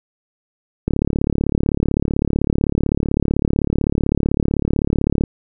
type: click train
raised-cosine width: 3 ms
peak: -4 dBFS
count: 157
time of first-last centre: 0.88-5.238 s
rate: 35.8 Hz
effects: none